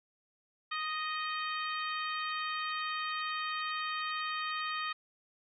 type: harmonic tone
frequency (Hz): 622.3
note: D#5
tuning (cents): 0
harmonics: 2 / 3 / 4 / 5 / 6 / 7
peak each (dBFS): -36 / -40 / -42 / -44 / -46 / -47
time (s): 0.71-4.93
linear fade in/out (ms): 10
effects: none